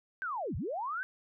sine linear two-way sweep, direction down then up, 1587 to 58.27 to 1587 Hz, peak -33 dBFS, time 0.22-1.03 s, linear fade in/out 0 ms, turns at 0.56 s, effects none

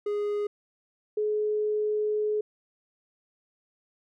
triangle / sine tone pair in turn, 413.7 / 423.9 Hz, G#4 / G#4, -7 / +35 cents, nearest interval unison, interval 42 cents, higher second, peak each -24 dBFS, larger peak neither, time 0.06-0.47 / 1.17-2.41 s, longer second, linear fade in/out 5 ms, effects none

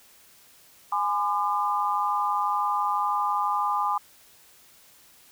sine tone cluster, 829 / 1017 / 1203 Hz, G#5 / C6 / D6, -3 / -50 / +41 cents, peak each -27 dBFS, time 0.92-3.98 s, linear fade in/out 5 ms, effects white hiss -55 dBFS RMS until 5.31 s

